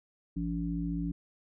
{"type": "harmonic tone", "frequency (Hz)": 57.2, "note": "A#1", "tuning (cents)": -32, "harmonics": [1, 3, 5], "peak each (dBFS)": [-37, -33, -35], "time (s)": [0.36, 1.12], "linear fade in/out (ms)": 10, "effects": []}